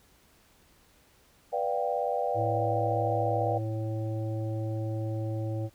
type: chord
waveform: sine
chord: G dominant seventh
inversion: first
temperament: just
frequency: 490 / 588 / 705.6 / 784 Hz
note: B4 / D5 / F5 / G5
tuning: -14 / +2 / +18 / 0 cents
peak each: -32 dBFS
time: 1.52-3.59 s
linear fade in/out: 20 ms
type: harmonic tone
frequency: 110 Hz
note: A2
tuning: in tune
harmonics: 1 / 3 / 5 / 7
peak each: -30 / -37 / -39 / -47 dBFS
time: 2.34-5.7 s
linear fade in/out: 50 ms
effects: pink hiss -62 dBFS RMS until 5.74 s